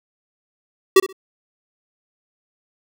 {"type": "tone with echo", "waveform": "square", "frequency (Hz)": 382.3, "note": "G4", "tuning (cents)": -43, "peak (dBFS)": -8, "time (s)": [0.96, 1], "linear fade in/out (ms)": 5, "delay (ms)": 64, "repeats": 2, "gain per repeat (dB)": -15, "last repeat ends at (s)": 1.128, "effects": []}